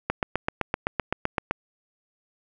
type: click train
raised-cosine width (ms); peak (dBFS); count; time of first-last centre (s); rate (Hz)
0.5; -8; 12; 0.1-1.51; 7.8
effects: none